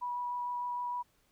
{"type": "tone with vibrato", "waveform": "sine", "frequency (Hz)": 976, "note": "B5", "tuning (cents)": -21, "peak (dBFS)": -33, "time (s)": [0.01, 1.03], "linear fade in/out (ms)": 20, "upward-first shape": "sine", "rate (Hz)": 6.6, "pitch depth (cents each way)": 9, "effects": ["pink hiss -71 dBFS RMS until 1.31 s"]}